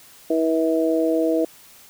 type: harmonic tone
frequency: 161.5 Hz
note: E3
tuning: 35 cents flat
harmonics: 2 / 3 / 4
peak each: -20 / -22 / -23 dBFS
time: 0.3-1.45 s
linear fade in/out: 5 ms
effects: white hiss -48 dBFS RMS until 1.89 s